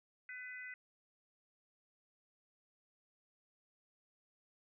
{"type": "harmonic tone", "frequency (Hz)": 501, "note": "B4", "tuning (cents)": 25, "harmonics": [3, 4, 5], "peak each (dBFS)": [-50, -47, -55], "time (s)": [0.29, 0.74], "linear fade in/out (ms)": 2, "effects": []}